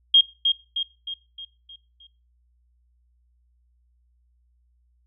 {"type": "tone with echo", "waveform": "sine", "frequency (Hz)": 3236, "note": "G#7", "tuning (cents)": -46, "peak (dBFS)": -10, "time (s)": [0.14, 0.21], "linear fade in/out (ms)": 5, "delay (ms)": 310, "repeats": 6, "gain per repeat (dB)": -6, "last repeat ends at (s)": 2.07, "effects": ["noise-tail reverb RT60 0.3 s tail -20 dB re dry", "added 60 Hz sine -61 dBFS peak until 5.06 s"]}